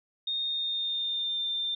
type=tone with pitch glide; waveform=sine; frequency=3684 to 3589 Hz; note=A#7 to A7; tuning=-21 to +34 cents; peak=-28 dBFS; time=0.27-1.75 s; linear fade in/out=5 ms; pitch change=-45 cents; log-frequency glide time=0.43-1.46 s; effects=none